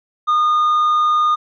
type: tone with tanh clipping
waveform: sine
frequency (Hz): 1223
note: D#6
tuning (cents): -30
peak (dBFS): -13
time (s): 0.27-1.36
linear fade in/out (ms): 20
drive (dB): 3
effects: none